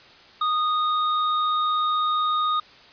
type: tone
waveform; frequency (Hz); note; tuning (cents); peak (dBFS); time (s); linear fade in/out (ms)
square; 1237; D#6; -10; -21; 0.41-2.6; 5
effects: white hiss -49 dBFS RMS until 2.92 s + resampled to 11025 Hz